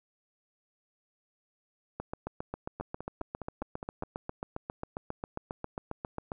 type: two click trains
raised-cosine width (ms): 1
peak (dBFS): -24 / -21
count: 7 / 33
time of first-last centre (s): 2.8-4.035 / 2-6.318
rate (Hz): 4.86 / 7.41
effects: none